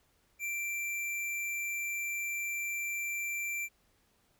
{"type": "tone", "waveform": "square", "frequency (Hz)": 2352, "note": "D7", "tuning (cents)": 2, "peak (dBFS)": -34, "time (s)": [0.39, 3.69], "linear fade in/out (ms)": 50, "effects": ["pink hiss -71 dBFS RMS until 4.39 s"]}